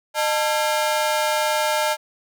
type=ring-modulated tone; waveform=sawtooth; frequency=750 Hz; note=F#5; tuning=23 cents sharp; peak=-12 dBFS; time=0.14-1.97 s; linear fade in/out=50 ms; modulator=139 Hz; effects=none